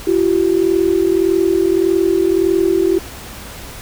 sine tone pair together, 340.4 / 382.1 Hz, F4 / G4, -44 / -44 cents, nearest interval major second, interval 200 cents, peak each -14 dBFS, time 0.07-2.99 s, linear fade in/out 5 ms, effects added 60 Hz sine -39 dBFS peak until 3.81 s + pink hiss -33 dBFS RMS until 3.81 s

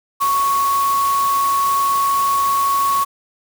sine tone in noise, 1108.7 Hz, C#6, in tune, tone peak -14 dBFS, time 0.2-3.05 s, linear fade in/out 20 ms, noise white, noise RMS -28 dBFS, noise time 0.2-3.05 s, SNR +11 dB, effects none

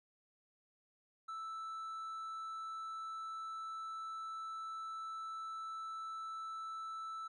triangle tone, 1318.5 Hz, E6, in tune, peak -40 dBFS, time 1.28-7.28 s, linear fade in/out 10 ms, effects resampled to 24000 Hz

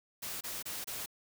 white noise bursts, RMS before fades -40 dBFS, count 4, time 0.22-1.061 s, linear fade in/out 10 ms, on 190 ms, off 27 ms, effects none

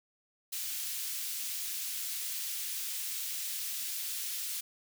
white high-pass noise, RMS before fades -37 dBFS, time 0.52-4.61 s, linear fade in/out 10 ms, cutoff 2700 Hz, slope 12 dB/octave, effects none

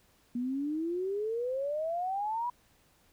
sine exponential sweep, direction up, 237.5 to 987.8 Hz, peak -30 dBFS, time 0.35-2.5 s, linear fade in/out 5 ms, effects pink hiss -66 dBFS RMS until 3.12 s

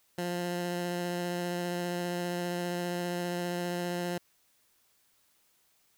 15% pulse tone with vibrato, 175.8 Hz, F3, 12 cents sharp, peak -25 dBFS, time 0.18-4.18 s, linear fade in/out 5 ms, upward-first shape sine, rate 15 Hz, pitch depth 11 cents each way, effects white hiss -69 dBFS RMS until 5.97 s

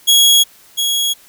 sawtooth tone with echo, 3322 Hz, G#7, in tune, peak -4 dBFS, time 0.07-0.44 s, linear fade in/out 20 ms, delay 700 ms, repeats 1, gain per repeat -7 dB, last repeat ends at 1.14 s, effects white hiss -46 dBFS RMS until 1.28 s

